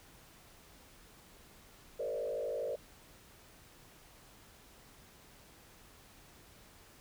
sine tone with frequency modulation, 528 Hz, C5, 16 cents sharp, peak -34 dBFS, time 1.99-2.76 s, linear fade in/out 10 ms, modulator 52.5 Hz, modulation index 1.6, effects pink hiss -59 dBFS RMS until 7 s

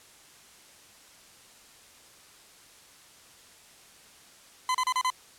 40% pulse tone bursts, 1017 Hz, C6, 50 cents flat, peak -23 dBFS, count 5, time 4.69-5.102 s, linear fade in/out 2 ms, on 56 ms, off 33 ms, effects white hiss -54 dBFS RMS until 5.38 s + low-pass 10000 Hz 12 dB/octave

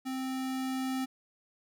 square tone with level ramp, 261.6 Hz, C4, in tune, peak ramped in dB -34 to -31 dBFS, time 0.05-1.06 s, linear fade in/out 20 ms, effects none

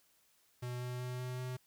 square tone with pitch steps, 123.47 / 124.33 / 125.19 / 126.06 / 126.94 Hz, B2 / B2 / B2 / B2 / B2, 0 / +12 / +24 / +36 / +48 cents, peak -39 dBFS, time 0.62-1.57 s, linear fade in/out 10 ms, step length 190 ms, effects white hiss -71 dBFS RMS until 1.66 s

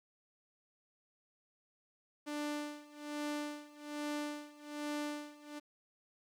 sawtooth tone with tremolo, 295.6 Hz, D4, 11 cents sharp, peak -32 dBFS, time 2.26-5.6 s, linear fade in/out 20 ms, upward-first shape sine, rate 1.2 Hz, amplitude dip 90%, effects low-pass 10000 Hz 12 dB/octave + 11-bit

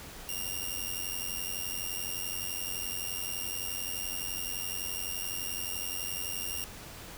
5% pulse tone with amplitude modulation, 2804 Hz, F7, 6 cents sharp, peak -21 dBFS, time 0.29-6.64 s, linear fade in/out 0 ms, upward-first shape sine, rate 91.7 Hz, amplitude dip 80%, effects pink hiss -46 dBFS RMS until 7.17 s

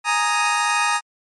25% pulse chord, Ab suspended second, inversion none, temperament equal, 830.6 / 932.3 / 1244.5 Hz, Ab5 / Bb5 / Eb6, 0 / 0 / 0 cents, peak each -20 / -18 / -17 dBFS, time 0.04-1.01 s, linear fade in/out 50 ms, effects MP3 48 kbps

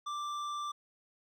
sine tone with hard clipping, 1177 Hz, D6, 3 cents sharp, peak -37 dBFS, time 0.06-0.72 s, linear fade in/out 10 ms, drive 10 dB, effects none

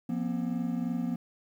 triangle chord, F suspended fourth, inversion none, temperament equal with one note detuned, 174.61 / 238.5 / 261.6 Hz, F3 / Bb3 / C4, 0 / +40 / 0 cents, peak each -32 / -29 / -34 dBFS, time 0.09-1.16 s, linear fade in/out 5 ms, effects 10-bit

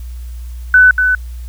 sine tone with echo, 1500 Hz, F#6, 23 cents sharp, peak -3 dBFS, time 0.74-0.91 s, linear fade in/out 2 ms, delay 240 ms, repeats 1, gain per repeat -6 dB, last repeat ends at 1.15 s, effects added 60 Hz sine -24 dBFS peak until 1.48 s + white hiss -47 dBFS RMS until 1.48 s

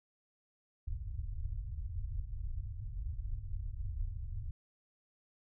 pink low-pass noise, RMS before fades -39 dBFS, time 0.87-4.51 s, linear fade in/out 5 ms, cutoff 110 Hz, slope 48 dB/octave, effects none

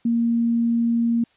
sine tone, 233.1 Hz, A#3, in tune, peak -17 dBFS, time 0.05-1.24 s, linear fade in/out 5 ms, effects white hiss -61 dBFS RMS until 1.36 s + resampled to 8000 Hz

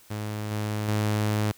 sawtooth tone with level steps, 106 Hz, G#2, 36 cents sharp, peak -26 / -23 / -19 dBFS, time 0.1-1.52 s, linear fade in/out 10 ms, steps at 0.51 / 0.88 s, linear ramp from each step 2 ms, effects white hiss -55 dBFS RMS until 1.57 s

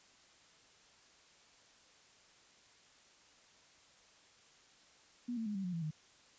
sine tone with pitch steps, 242.6 / 225.1 / 208.8 / 193.67 / 179.66 / 166.66 / 154.6 Hz, B3 / A3 / G#3 / G3 / F3 / E3 / D#3, -31 / +40 / +10 / -21 / +49 / +19 / -11 cents, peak -36 dBFS, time 5.28-5.91 s, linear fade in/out 10 ms, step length 90 ms, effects white hiss -64 dBFS RMS until 6.38 s + resampled to 16000 Hz

